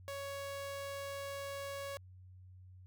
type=tone; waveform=sawtooth; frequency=557 Hz; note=C#5; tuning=8 cents sharp; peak=-37 dBFS; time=0.08-1.97 s; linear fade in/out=0 ms; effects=added 92 Hz sine -53 dBFS peak until 2.86 s